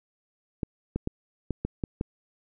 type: clicks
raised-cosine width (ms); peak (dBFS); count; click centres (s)
3; -15; 7; 0.632 / 0.96 / 1.074 / 1.507 / 1.65 / 1.838 / 2.011
effects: none